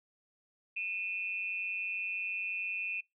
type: tone pair together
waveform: sine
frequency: 2466 / 2657 Hz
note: D#7 / E7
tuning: -16 / +13 cents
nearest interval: minor second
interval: 129 cents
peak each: -35 / -37 dBFS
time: 0.76-3.01 s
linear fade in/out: 10 ms
effects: noise-tail reverb RT60 0.2 s tail -26 dB re dry